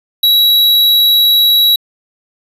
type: tone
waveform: square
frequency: 3888 Hz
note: B7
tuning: 28 cents flat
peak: -7 dBFS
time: 0.23-1.76 s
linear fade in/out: 5 ms
effects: resampled to 32000 Hz